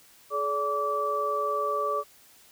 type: tone cluster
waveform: sine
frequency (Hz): 424.8 / 575 / 1158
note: G#4 / D5 / D6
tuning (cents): +39 / -37 / -25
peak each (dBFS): -32 / -31 / -27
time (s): 0.3-2.04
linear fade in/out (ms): 50
effects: white hiss -56 dBFS RMS until 2.51 s